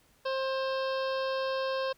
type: harmonic tone with a mistuned harmonic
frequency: 530 Hz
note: C5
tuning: 22 cents sharp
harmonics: 1 / 2 / 3 / 5 / 6 / 7 / 8 / 9 / 10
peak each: -30 / -36 / -40 / -44 / -46 / -47 / -48 / -49 / -50 dBFS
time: 0.25-1.93 s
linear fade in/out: 10 ms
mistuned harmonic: 7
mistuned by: +20 cents
effects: pink hiss -65 dBFS RMS until 1.97 s